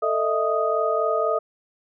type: tone cluster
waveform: sine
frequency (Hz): 444.8 / 615 / 659 / 1245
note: A4 / D#5 / E5 / D#6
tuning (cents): +19 / -20 / -1 / +1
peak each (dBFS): -25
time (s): 0.02-1.39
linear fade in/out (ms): 10
effects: none